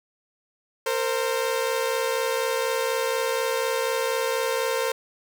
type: tone pair together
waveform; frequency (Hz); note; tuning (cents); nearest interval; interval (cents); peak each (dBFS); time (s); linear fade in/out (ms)
sawtooth; 459.2 / 523.3; A#4 / C5; -26 / 0; major second; 226; -22; 0.86-4.92; 5
effects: 8-bit